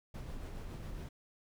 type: noise with tremolo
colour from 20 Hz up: brown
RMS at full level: -42 dBFS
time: 0.14-1.09 s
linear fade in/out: 5 ms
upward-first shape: sine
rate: 7.2 Hz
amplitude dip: 30%
effects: none

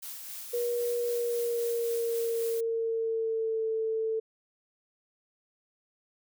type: noise with tremolo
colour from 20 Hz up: blue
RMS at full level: -40 dBFS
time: 0.02-2.61 s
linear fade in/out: 10 ms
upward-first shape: sine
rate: 3.8 Hz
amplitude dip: 30%
type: tone with pitch glide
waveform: sine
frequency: 478.5 to 443.9 Hz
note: A#4 to A4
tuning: +45 to +15 cents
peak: -27 dBFS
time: 0.53-4.2 s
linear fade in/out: 10 ms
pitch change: -130 cents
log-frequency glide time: 0.99-3.66 s
effects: none

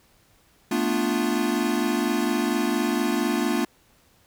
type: chord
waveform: square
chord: B half-diminished seventh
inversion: third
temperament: equal with one note detuned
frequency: 222.6 / 246.9 / 293.7 / 349.2 Hz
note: A3 / B3 / D4 / F4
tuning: +20 / 0 / 0 / 0 cents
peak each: -28 dBFS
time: 0.71-3.65 s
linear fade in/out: 5 ms
effects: pink hiss -60 dBFS RMS until 4.26 s

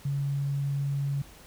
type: tone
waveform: sine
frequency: 140.2 Hz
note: C#3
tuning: 20 cents sharp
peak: -26 dBFS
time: 0.05-1.22 s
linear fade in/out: 5 ms
effects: added 50 Hz sine -61 dBFS peak until 1.46 s + pink hiss -52 dBFS RMS until 1.46 s

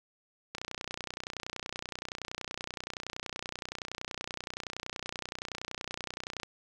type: click train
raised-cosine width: 0.2 ms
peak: -19 dBFS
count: 181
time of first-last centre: 0.55-6.432 s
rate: 30.6 Hz
effects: none

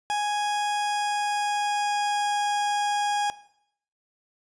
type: tone with pitch glide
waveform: 40% pulse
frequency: 830 to 823.8 Hz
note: G#5 to G#5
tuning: -1 to -14 cents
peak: -23 dBFS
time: 0.1-3.3 s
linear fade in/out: 0 ms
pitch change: -13 cents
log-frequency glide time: 0.21-2.34 s
effects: noise-tail reverb RT60 0.7 s tail -17 dB re dry + resampled to 22050 Hz

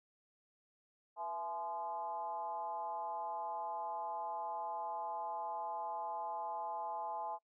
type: tone with frequency modulation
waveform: sine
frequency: 850 Hz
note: G#5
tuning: 40 cents sharp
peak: -38 dBFS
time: 1.16-7.39 s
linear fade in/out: 50 ms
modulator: 183 Hz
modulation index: 0.97
effects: noise-tail reverb RT60 0.1 s tail -26 dB re dry

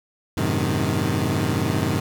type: chord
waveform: 20% pulse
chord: F# diminished seventh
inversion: none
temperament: equal with one note detuned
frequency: 92.5 / 107.55 / 130.81 / 155.56 Hz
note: F#2 / A2 / C3 / Eb3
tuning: 0 / -39 / 0 / 0 cents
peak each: -21 dBFS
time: 0.37-2 s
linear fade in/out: 5 ms
effects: none

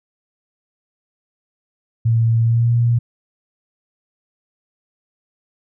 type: tone with pitch glide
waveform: sine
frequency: 114.5 to 118.4 Hz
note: A#2 to A#2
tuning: -31 to +27 cents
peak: -12 dBFS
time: 2.05-2.99 s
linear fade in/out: 10 ms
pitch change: +58 cents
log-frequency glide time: 2.41-2.71 s
effects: none

